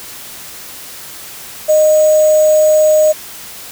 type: tone with sample-and-hold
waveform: sine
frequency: 616 Hz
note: D#5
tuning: 17 cents flat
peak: -6 dBFS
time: 1.68-3.13 s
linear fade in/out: 20 ms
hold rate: 7350 Hz
effects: white hiss -31 dBFS RMS until 3.71 s